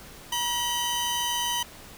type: tone pair together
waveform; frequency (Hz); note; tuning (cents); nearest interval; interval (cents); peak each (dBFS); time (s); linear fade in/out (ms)
sawtooth; 958 / 3041; A#5 / F#7; +47 / +47; octave + minor sixth; 2000; -25; 0.32-1.63; 5
effects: pink hiss -46 dBFS RMS until 1.97 s